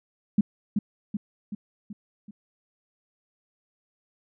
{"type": "tone with echo", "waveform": "sine", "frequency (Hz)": 206.9, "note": "G#3", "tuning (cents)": -6, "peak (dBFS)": -15, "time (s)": [0.38, 0.41], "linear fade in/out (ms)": 5, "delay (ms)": 380, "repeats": 5, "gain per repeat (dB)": -5, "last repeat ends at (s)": 2.31, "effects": []}